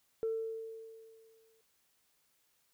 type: tone with exponential decay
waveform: sine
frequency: 448 Hz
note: A4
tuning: 31 cents sharp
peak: -29 dBFS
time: 0.23-1.61 s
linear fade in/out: 0 ms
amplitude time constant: 300 ms
effects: tanh soft clip ceiling -27 dBFS + white hiss -74 dBFS RMS until 2.73 s